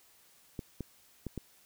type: clicks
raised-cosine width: 3 ms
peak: -24 dBFS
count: 4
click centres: 0.592 / 0.807 / 1.267 / 1.377 s
effects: white hiss -63 dBFS RMS until 1.65 s